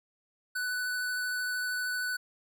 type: tone with vibrato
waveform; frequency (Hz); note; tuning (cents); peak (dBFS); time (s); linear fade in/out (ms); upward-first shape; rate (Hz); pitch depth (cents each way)
square; 1492; F#6; +14; -31; 0.55-2.17; 10; triangle; 13; 11
effects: none